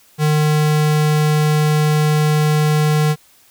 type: tone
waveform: square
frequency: 152 Hz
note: D#3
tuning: 40 cents flat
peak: -13 dBFS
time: 0.18-3.16 s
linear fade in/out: 50 ms
effects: white hiss -51 dBFS RMS until 3.5 s